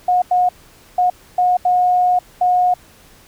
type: tone bursts at uneven times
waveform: sine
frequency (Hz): 723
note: F#5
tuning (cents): -40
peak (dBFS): -11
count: 6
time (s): 0.08-0.22 / 0.31-0.49 / 0.98-1.1 / 1.38-1.57 / 1.65-2.19 / 2.41-2.74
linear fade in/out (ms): 5
effects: pink hiss -47 dBFS RMS until 3.27 s